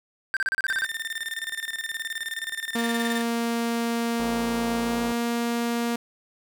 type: tone bursts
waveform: triangle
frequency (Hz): 1568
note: G6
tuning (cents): 0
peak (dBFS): -20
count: 9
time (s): 0.34-0.847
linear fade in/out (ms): 0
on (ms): 27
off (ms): 33
type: tone with tremolo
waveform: 30% pulse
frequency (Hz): 1803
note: A6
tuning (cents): +42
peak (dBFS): -25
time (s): 0.68-3.22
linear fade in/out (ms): 10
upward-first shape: square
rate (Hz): 19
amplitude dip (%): 75
type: tone with pitch glide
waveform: sawtooth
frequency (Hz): 233.1 to 235.4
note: A#3 to A#3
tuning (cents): 0 to +17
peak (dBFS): -20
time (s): 2.75-5.96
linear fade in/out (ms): 5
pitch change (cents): +17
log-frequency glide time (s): 4.77-5
type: click train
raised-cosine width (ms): 1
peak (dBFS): -21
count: 81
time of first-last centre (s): 4.2-5.118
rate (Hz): 87.1
effects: none